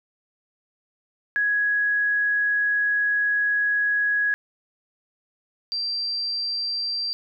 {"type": "tone pair in turn", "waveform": "sine", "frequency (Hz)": [1668, 4708], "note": ["G#6", "D8"], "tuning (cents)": [7, 3], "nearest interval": "octave + tritone", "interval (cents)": 1796, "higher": "second", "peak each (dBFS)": [-19, -24], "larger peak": "first", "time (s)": [[1.36, 4.34], [5.72, 7.13]], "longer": "first", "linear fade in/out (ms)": 0, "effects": []}